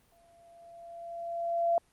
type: tone with exponential growth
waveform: sine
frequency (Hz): 681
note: F5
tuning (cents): -44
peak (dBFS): -22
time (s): 0.12-1.78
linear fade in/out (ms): 1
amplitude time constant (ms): 360
effects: pink hiss -67 dBFS RMS until 1.92 s + Opus 32 kbps